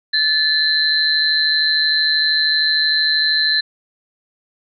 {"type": "tone cluster", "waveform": "sine", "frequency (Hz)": [1740, 3995, 4148], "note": ["A6", "B7", "C8"], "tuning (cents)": [-20, 19, -16], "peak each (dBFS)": -18, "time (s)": [0.13, 3.61], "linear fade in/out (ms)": 10, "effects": []}